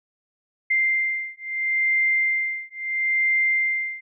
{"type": "beating tone pair", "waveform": "sine", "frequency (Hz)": [2093, 2093.75], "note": ["C7", "C7"], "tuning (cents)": [0, 1], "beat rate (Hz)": 0.75, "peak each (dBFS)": -23, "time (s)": [0.7, 4.01], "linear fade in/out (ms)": 10, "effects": []}